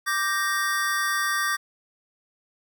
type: chord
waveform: square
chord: G minor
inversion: second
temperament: equal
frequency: 1174.7 / 1568 / 1864.7 Hz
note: D6 / G6 / Bb6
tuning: 0 / 0 / 0 cents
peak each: -28 dBFS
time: 0.06-1.57 s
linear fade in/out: 20 ms
effects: none